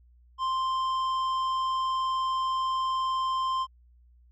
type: tone with tanh clipping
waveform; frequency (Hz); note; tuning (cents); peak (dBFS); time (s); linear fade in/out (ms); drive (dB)
sine; 1046.5; C6; 0; -27; 0.38-3.67; 50; 9
effects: added 60 Hz sine -55 dBFS peak until 4.31 s